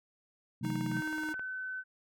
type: chord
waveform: sine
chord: F# half-diminished seventh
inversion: second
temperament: equal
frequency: 130.81 / 164.81 / 185 / 220 Hz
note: C3 / E3 / F#3 / A3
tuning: 0 / 0 / 0 / 0 cents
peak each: -37 / -40 / -38 / -39 dBFS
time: 0.61-1.01 s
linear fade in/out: 10 ms
type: tone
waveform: square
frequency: 310.4 Hz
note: D#4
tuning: 4 cents flat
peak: -37 dBFS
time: 0.63-1.34 s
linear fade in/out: 20 ms
type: click train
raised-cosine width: 0.5 ms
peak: -31 dBFS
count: 15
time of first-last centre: 0.65-1.395 s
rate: 18.8 Hz
type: tone with pitch glide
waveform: sine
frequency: 1540 to 1517 Hz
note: G6 to F#6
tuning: -31 to +43 cents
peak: -36 dBFS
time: 0.9-1.84 s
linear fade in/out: 50 ms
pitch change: -26 cents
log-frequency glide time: 1.12-1.26 s
effects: none